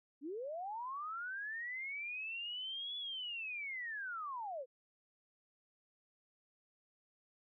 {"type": "linear two-way sweep", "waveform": "sine", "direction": "up then down", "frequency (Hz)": [261.6, 3436, 477.6], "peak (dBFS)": -40, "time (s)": [0.21, 4.66], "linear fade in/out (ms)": 50, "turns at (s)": 2.97, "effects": []}